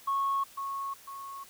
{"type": "tone with echo", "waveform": "sine", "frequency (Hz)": 1100, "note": "C#6", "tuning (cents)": -14, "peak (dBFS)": -25, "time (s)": [0.07, 0.44], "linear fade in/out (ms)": 10, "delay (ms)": 500, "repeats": 2, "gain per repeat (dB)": -7, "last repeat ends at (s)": 1.44, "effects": ["tanh soft clip ceiling -22 dBFS", "white hiss -54 dBFS RMS until 1.49 s"]}